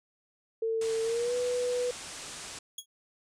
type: tone with pitch glide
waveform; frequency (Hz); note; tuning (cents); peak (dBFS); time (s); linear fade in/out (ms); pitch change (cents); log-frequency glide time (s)
sine; 449.2 to 492.7; A4 to B4; +36 to -4; -27; 0.62-1.91; 5; +160; 1.03-1.35
type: low-pass noise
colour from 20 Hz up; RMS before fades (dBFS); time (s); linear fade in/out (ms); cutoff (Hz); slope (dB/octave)
white; -43; 0.81-2.59; 5; 9300; 48
type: tone with exponential decay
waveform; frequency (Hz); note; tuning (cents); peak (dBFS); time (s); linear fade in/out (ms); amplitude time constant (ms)
20% pulse; 3322; G#7; 0; -28; 2.78-2.86; 5; 16
effects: none